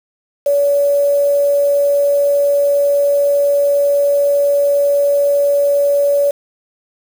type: tone with quantisation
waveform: sine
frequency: 569 Hz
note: C#5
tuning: 45 cents sharp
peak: -10 dBFS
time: 0.46-6.31 s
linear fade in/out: 5 ms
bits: 5
effects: none